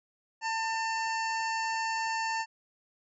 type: harmonic tone with a mistuned harmonic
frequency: 897 Hz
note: A5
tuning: 33 cents sharp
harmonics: 1 / 2 / 3 / 5 / 6 / 7 / 8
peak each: -31 / -35 / -39 / -42 / -46 / -49 / -47 dBFS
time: 0.41-2.46 s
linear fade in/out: 50 ms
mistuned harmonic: 7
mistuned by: +33 cents
effects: none